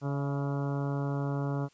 harmonic tone with a mistuned harmonic, 141 Hz, C#3, 30 cents sharp, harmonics 1 / 2 / 3 / 4 / 5 / 6 / 7 / 8 / 9 / 10, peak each -30 / -36 / -40 / -42 / -44 / -46 / -47 / -48 / -49 / -50 dBFS, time 0.01-1.69 s, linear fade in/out 50 ms, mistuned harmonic 5, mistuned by -44 cents, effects white hiss -65 dBFS RMS until 1.73 s + resampled to 16000 Hz

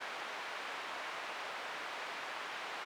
pink band-pass noise, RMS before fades -43 dBFS, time 0-2.85 s, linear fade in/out 20 ms, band 790 to 2600 Hz, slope 12 dB/octave, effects none

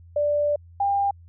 sine tone pair in turn, 587.3 / 799.7 Hz, D5 / G5, 0 / +34 cents, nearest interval perfect fourth, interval 534 cents, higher second, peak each -19 dBFS, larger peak neither, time 0.16-0.56 / 0.8-1.11 s, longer first, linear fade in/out 5 ms, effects added 85 Hz sine -45 dBFS peak until 1.28 s

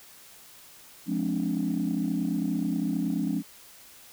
sine chord, D half-diminished seventh, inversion first, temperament just, 176.2 / 211.4 / 264.3 / 293.7 Hz, F3 / Ab3 / C4 / D4, +16 / +31 / +18 / 0 cents, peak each -30 dBFS, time 1.06-3.43 s, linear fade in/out 50 ms, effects tanh soft clip ceiling -18 dBFS + white hiss -51 dBFS RMS until 4.12 s

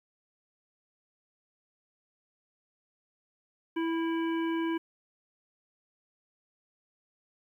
harmonic tone with a mistuned harmonic, 329.6 Hz, E4, in tune, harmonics 1 / 3 / 5 / 7 / 9, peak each -28 / -38 / -42 / -45 / -47 dBFS, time 3.76-4.78 s, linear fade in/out 10 ms, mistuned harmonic 5, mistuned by -27 cents, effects 11-bit

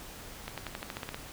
accelerating click train, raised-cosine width 0.3 ms, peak -20 dBFS, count 10, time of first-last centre 0.48-1.145 s, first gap 97 ms, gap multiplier 0.93, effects pink hiss -46 dBFS RMS until 1.32 s

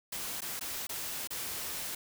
white noise with dropouts, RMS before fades -38 dBFS, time 0.12-1.95 s, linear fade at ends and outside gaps 5 ms, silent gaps 0.407-0.418 / 0.595-0.609 / 0.87-0.892 / 1.274-1.305 s, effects none

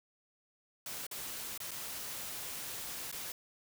white noise with dropouts, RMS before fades -42 dBFS, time 0.86-3.32 s, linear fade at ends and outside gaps 2 ms, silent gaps 1.067-1.112 / 1.577-1.602 / 1.709-1.715 / 3.115-3.125 s, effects none

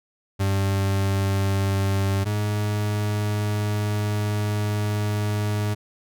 40% pulse tone pair in turn, 97.9 / 104.53 Hz, G2 / G#2, -2 / +12 cents, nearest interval minor second, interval 114 cents, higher second, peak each -19 / -21 dBFS, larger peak first, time 0.39-2.25 / 2.25-5.75 s, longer second, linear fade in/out 20 ms, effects none

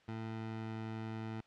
20% pulse tone with pitch glide, 111.8 to 111.09 Hz, A2 to A2, +28 to +17 cents, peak -35 dBFS, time 0.08-1.41 s, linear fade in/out 5 ms, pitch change -11 cents, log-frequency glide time 0.21-0.75 s, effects white hiss -66 dBFS RMS until 1.46 s + low-pass 3000 Hz 12 dB/octave

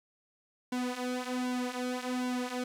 sawtooth tone with flanger, 250.2 Hz, B3, 23 cents sharp, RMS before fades -34 dBFS, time 0.72-2.64 s, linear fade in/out 5 ms, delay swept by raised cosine 1.6 to 5.1 ms, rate 1.3 Hz, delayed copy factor -0.75, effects low-pass 10000 Hz 12 dB/octave + 9-bit

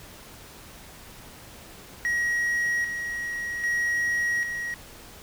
triangle tone with tremolo, 1900 Hz, A#6, 33 cents sharp, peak -21 dBFS, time 2.05-4.74 s, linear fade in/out 0 ms, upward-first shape square, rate 0.63 Hz, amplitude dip 50%, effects pink hiss -46 dBFS RMS until 5.22 s

